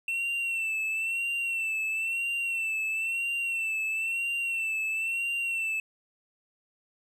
triangle tone with vibrato, 2692 Hz, E7, 36 cents sharp, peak -26 dBFS, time 0.08-5.8 s, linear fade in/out 2 ms, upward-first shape sine, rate 1 Hz, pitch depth 52 cents each way, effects none

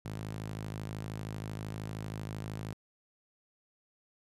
sawtooth tone with high-pass filter, 52.9 Hz, G#1, 33 cents sharp, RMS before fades -40 dBFS, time 0.05-2.73 s, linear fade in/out 0 ms, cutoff 120 Hz, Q 2, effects resampled to 32000 Hz

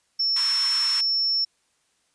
sine tone, 5400 Hz, E8, 41 cents sharp, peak -20 dBFS, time 0.19-1.45 s, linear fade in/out 10 ms
pink high-pass noise, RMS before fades -33 dBFS, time 0.36-1.01 s, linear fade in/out 5 ms, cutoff 960 Hz, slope 96 dB/octave
effects white hiss -68 dBFS RMS until 2.14 s + resampled to 22050 Hz

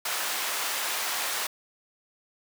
pink high-pass noise, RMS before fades -30 dBFS, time 0.05-1.47 s, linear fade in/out 5 ms, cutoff 890 Hz, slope 12 dB/octave, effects none

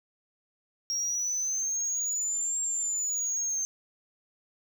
sine exponential two-way sweep, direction up then down, 5588 to 7459 to 6290 Hz, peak -25 dBFS, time 0.9-3.65 s, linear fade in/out 0 ms, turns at 2.6 s, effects tanh soft clip ceiling -26 dBFS + 9-bit

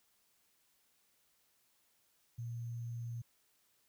sine tone with sample-and-hold, 117.6 Hz, A#2, 16 cents sharp, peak -39 dBFS, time 2.38-3.22 s, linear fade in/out 10 ms, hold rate 6300 Hz, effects white hiss -74 dBFS RMS until 3.88 s

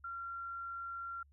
sine tone, 1374 Hz, F6, 29 cents flat, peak -40 dBFS, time 0.04-1.23 s, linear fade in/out 5 ms, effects added 71 Hz sine -62 dBFS peak until 1.32 s

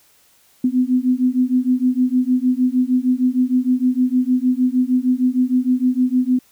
sine beating tone pair, 249.7 / 256.2 Hz, B3 / C4, +19 / -36 cents, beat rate 6.5 Hz, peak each -17 dBFS, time 0.64-6.39 s, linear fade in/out 5 ms, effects white hiss -55 dBFS RMS until 6.51 s

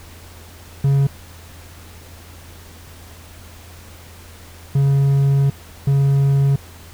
triangle tone bursts at uneven times, 138.59 Hz, C#3, in tune, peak -10 dBFS, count 3, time 0.84-1.07 / 4.75-5.5 / 5.87-6.56 s, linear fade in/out 5 ms, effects added 84 Hz sine -40 dBFS peak until 6.93 s + pink hiss -43 dBFS RMS until 6.93 s

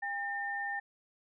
sine tone pair together, 804.3 / 1808 Hz, G5 / A6, +44 / +47 cents, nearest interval octave + major second, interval 1403 cents, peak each -38 / -35 dBFS, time 0.02-0.8 s, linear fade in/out 10 ms, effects none

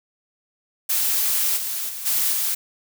blue noise with level steps, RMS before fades -21 / -27 / -32 / -21 / -23 dBFS, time 0.89-2.55 s, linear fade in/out 10 ms, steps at 1.56 / 1.88 / 2.05 / 2.32 s, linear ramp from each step 20 ms, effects none

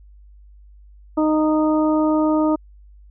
harmonic tone, 309 Hz, D#4, 12 cents flat, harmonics 1 / 2 / 3 / 4, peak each -16 / -22 / -26 / -28 dBFS, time 1.17-2.56 s, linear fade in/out 10 ms, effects added 50 Hz sine -43 dBFS peak until 3.1 s

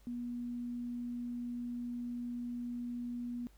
sine tone, 241.5 Hz, B3, 39 cents flat, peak -37 dBFS, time 0.07-3.47 s, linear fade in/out 0 ms, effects added 50 Hz sine -60 dBFS peak until 3.57 s + pink hiss -69 dBFS RMS until 3.57 s

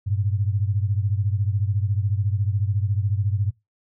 sine beating tone pair, 98 / 112 Hz, G2 / A2, 0 / +31 cents, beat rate 14 Hz, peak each -21 / -25 dBFS, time 0.06-3.51 s, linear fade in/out 20 ms, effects noise-tail reverb RT60 0.2 s tail -21 dB re dry

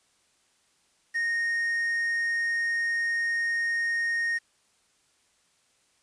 triangle tone with quantisation, 1855 Hz, A#6, 9 cents flat, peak -23 dBFS, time 1.14-4.39 s, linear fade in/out 20 ms, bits 8, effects white hiss -67 dBFS RMS until 6.02 s + resampled to 22050 Hz

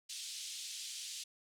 pink band-pass noise, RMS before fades -45 dBFS, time 0.09-1.24 s, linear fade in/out 10 ms, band 3200 to 9100 Hz, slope 24 dB/octave, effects none

